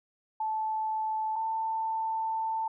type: tone pair in turn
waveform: sine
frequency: 873 / 889.8 Hz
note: A5 / A5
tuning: -14 / +19 cents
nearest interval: unison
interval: 33 cents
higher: second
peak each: -28 dBFS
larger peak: neither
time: 0.4-1.36 / 1.36-2.68 s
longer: second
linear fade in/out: 5 ms
effects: none